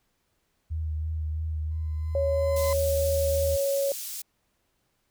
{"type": "tone with vibrato", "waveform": "sine", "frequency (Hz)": 78.4, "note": "D#2", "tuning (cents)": 14, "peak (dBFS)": -27, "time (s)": [0.7, 3.57], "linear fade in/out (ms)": 20, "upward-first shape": "sine", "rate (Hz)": 3, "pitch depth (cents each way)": 26}
{"type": "tone with exponential growth", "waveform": "35% pulse", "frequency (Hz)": 1023, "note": "C6", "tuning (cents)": -39, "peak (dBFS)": -28, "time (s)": [1.71, 2.73], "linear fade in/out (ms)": 1, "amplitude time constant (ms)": 220}
{"type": "tone", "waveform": "sine", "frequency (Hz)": 554.4, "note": "C#5", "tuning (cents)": 0, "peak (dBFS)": -23, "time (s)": [2.15, 3.92], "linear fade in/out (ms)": 2}
{"type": "high-pass noise", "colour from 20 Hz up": "pink", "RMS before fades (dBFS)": -36, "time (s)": [2.56, 4.22], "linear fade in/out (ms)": 5, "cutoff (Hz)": 6200, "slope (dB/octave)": 12}
{"effects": ["pink hiss -73 dBFS RMS until 5.1 s"]}